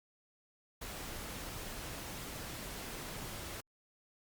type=noise; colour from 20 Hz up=pink; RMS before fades=-44 dBFS; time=0.81-3.61 s; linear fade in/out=10 ms; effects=Opus 48 kbps